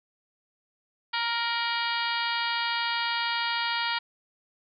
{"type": "harmonic tone with a mistuned harmonic", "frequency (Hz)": 467, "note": "A#4", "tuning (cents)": 3, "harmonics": [2, 3, 4, 5, 6, 7, 8, 9, 10], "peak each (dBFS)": [-31, -33, -34, -35, -36, -36, -37, -38, -38], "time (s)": [1.13, 3.99], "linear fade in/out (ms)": 10, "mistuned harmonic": 6, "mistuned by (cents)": 48, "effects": []}